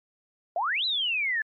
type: exponential two-way sweep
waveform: sine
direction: up then down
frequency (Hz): 640 to 4074 to 1705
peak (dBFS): -24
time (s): 0.56-1.42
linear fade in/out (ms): 2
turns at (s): 0.85
effects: MP3 32 kbps